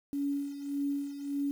sine tone with tremolo, 282.6 Hz, C#4, 34 cents sharp, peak -28 dBFS, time 0.13-1.51 s, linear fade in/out 0 ms, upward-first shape sine, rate 1.7 Hz, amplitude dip 70%, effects 9-bit

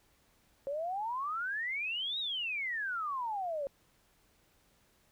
sine exponential two-way sweep, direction up then down, 540 to 3870 to 540 Hz, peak -33 dBFS, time 0.67-3.67 s, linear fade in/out 0 ms, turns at 2.19 s, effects pink hiss -69 dBFS RMS until 5.11 s

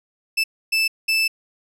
30% pulse tone bursts at uneven times, 2637 Hz, E7, in tune, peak -14 dBFS, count 3, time 0.37-0.44 / 0.72-0.88 / 1.08-1.28 s, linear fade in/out 10 ms, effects low-pass 12000 Hz 12 dB/octave

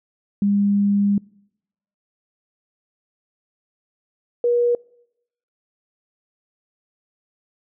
sine tone pair in turn, 201.9 / 480.2 Hz, G#3 / B4, -49 / -49 cents, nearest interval octave + minor third, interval 1500 cents, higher second, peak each -15 dBFS, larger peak neither, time 0.42-1.18 / 4.44-4.75 s, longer first, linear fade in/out 2 ms, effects noise-tail reverb RT60 0.8 s tail -25 dB re dry

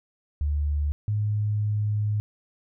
sine tone pair in turn, 73.42 / 105.2 Hz, D2 / G#2, 0 / +23 cents, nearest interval tritone, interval 623 cents, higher second, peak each -22 dBFS, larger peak neither, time 0.41-0.92 / 1.08-2.2 s, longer second, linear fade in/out 0 ms, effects none

